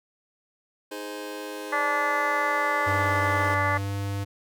sawtooth chord, Ab major, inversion second, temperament just, 311.5 / 415.3 / 519.1 Hz, Eb4 / Ab4 / C5, +2 / 0 / -14 cents, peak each -34 dBFS, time 0.91-3.55 s, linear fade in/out 10 ms
harmonic tone, 290 Hz, D4, 22 cents flat, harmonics 2 / 3 / 4 / 5 / 6 / 7, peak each -31 / -29 / -27 / -33 / -30 / -30 dBFS, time 1.72-3.78 s, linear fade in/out 10 ms
square tone with pitch glide, 98 to 99.71 Hz, G2 to G2, 0 to +30 cents, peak -28 dBFS, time 2.86-4.25 s, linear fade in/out 20 ms, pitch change +30 cents, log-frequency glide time 3.67-3.92 s
effects none

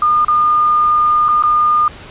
sine tone with dropouts, 1215 Hz, D#6, 42 cents flat, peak -9 dBFS, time 0.02-1.88 s, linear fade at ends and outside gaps 2 ms, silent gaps 0.248-0.282 / 1.284-1.288 / 1.425-1.436 s, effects pink hiss -35 dBFS RMS until 2.1 s + resampled to 8000 Hz

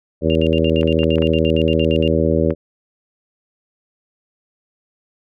harmonic tone, 80.4 Hz, E2, 43 cents flat, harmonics 1 / 2 / 3 / 4 / 5 / 6 / 7, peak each -21 / -21 / -21 / -21 / -21 / -21 / -21 dBFS, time 0.21-2.55 s, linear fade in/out 50 ms
sine tone bursts, 2794 Hz, F7, in tune, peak -24 dBFS, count 16, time 0.3-2.077 s, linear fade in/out 0 ms, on 52 ms, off 63 ms
clicks, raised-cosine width 0.5 ms, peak -15 dBFS, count 5, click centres 0.831 / 1.033 / 1.183 / 1.223 / 2.506 s
effects none

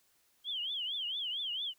sine tone with vibrato, 3168 Hz, G7, 18 cents sharp, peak -34 dBFS, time 0.44-1.74 s, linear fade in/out 50 ms, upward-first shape triangle, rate 4.4 Hz, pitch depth 210 cents each way, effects white hiss -71 dBFS RMS until 1.78 s

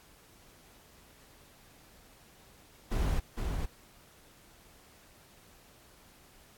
brown noise with echo, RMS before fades -29 dBFS, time 2.91-3.2 s, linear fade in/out 10 ms, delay 460 ms, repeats 1, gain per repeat -4 dB, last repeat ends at 3.66 s, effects pink hiss -59 dBFS RMS until 6.57 s + AAC 64 kbps

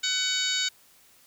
harmonic tone, 750 Hz, F#5, 23 cents sharp, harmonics 2 / 3 / 4 / 5 / 6 / 7 / 8 / 9 / 10, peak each -33 / -33 / -33 / -29 / -32 / -40 / -43 / -33 / -40 dBFS, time 0.03-0.69 s, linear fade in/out 10 ms, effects white hiss -58 dBFS RMS until 1.26 s

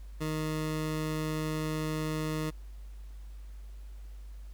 20% pulse tone, 155.56 Hz, D#3, in tune, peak -26 dBFS, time 0.2-2.51 s, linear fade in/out 20 ms, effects added 50 Hz sine -42 dBFS peak until 4.53 s + pink hiss -64 dBFS RMS until 4.53 s

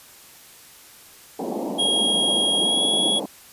pink band-pass noise, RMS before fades -28 dBFS, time 1.39-3.26 s, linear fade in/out 5 ms, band 190 to 870 Hz, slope 48 dB/octave
square tone with pitch glide, 3281 to 3340 Hz, G#7 to G#7, -22 to +9 cents, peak -19 dBFS, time 1.78-3.2 s, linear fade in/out 20 ms, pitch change +31 cents, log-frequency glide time 2.6-2.82 s
effects white hiss -47 dBFS RMS until 3.52 s + resampled to 32000 Hz

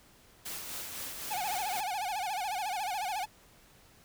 white noise with tremolo, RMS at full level -39 dBFS, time 0.45-1.81 s, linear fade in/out 10 ms, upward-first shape sine, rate 3.9 Hz, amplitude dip 35%
45% pulse tone with vibrato, 788 Hz, G5, 9 cents sharp, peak -32 dBFS, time 1.3-3.26 s, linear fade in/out 20 ms, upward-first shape sine, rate 14 Hz, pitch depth 170 cents each way
effects pink hiss -60 dBFS RMS until 4.04 s

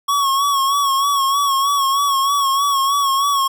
square tone with vibrato, 1108.7 Hz, C#6, in tune, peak -15 dBFS, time 0.08-3.48 s, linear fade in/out 10 ms, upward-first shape sine, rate 3.2 Hz, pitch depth 50 cents each way, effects none

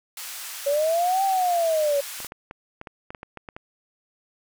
white band-pass noise, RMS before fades -36 dBFS, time 0.17-2.27 s, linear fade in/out 2 ms, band 990 to 15000 Hz, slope 12 dB/octave
sine linear two-way sweep, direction up then down, 554.4 to 787 to 554.4 Hz, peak -19 dBFS, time 0.66-2.01 s, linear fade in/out 10 ms, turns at 1.24 s
clicks, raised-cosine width 0.5 ms, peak -22 dBFS, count 12, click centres 2.203 / 2.247 / 2.321 / 2.511 / 2.814 / 2.872 / 3.105 / 3.148 / 3.231 / 3.373 / 3.488 / 3.565 s
effects none

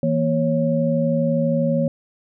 sine tone cluster, 162.2 / 234.6 / 550 Hz, E3 / A#3 / C#5, -28 / +11 / -14 cents, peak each -21 dBFS, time 0.03-1.88 s, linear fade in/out 2 ms, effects none

